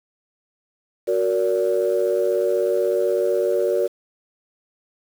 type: chord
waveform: sine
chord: Gb augmented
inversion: none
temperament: equal with one note detuned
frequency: 370 / 466.2 / 574.2 Hz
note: Gb4 / Bb4 / D5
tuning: 0 / 0 / -39 cents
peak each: -21 dBFS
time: 1.07-3.88 s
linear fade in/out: 20 ms
effects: tanh soft clip ceiling -10 dBFS + 7-bit